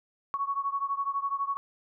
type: beating tone pair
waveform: sine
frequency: 1108.7 / 1120.7 Hz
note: C#6 / C#6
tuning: 0 / +19 cents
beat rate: 12 Hz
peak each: -30 / -32 dBFS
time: 0.34-1.57 s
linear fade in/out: 0 ms
effects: none